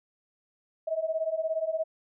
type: beating tone pair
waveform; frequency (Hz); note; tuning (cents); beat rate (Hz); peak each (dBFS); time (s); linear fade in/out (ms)
sine; 630 / 647; D#5 / E5; +21 / -32; 17; -31 / -29; 0.87-1.84; 10
effects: none